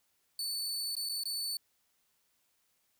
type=tone with dropouts; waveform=sawtooth; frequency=4486 Hz; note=C#8; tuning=20 cents sharp; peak=-31 dBFS; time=0.39-1.57 s; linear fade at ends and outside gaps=2 ms; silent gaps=0.953-0.966 / 1.09-1.094 / 1.236-1.255 s; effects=white hiss -75 dBFS RMS until 2.99 s